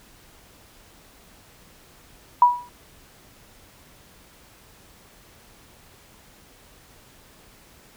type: tone with exponential decay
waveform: sine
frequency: 974 Hz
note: B5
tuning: 24 cents flat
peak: -7 dBFS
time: 2.42-2.69 s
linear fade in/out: 2 ms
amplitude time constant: 57 ms
effects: pink hiss -52 dBFS RMS until 7.96 s